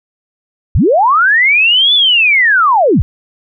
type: linear two-way sweep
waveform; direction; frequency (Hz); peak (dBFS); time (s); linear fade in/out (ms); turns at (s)
sine; up then down; 41.2 to 3520 to 41.2; -6; 0.75-3.02; 0; 1.94
effects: none